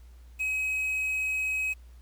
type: tone with quantisation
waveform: triangle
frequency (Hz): 2544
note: D#7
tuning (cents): +38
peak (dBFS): -25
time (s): 0.39-1.74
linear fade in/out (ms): 20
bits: 8
effects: added 60 Hz sine -47 dBFS peak until 2.01 s + pink hiss -65 dBFS RMS until 2.01 s